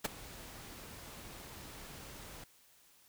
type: noise with ADSR envelope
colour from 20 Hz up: pink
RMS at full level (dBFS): -31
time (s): 0.04-2.44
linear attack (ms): 12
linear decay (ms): 16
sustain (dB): -19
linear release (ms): 4
effects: white hiss -65 dBFS RMS until 3.08 s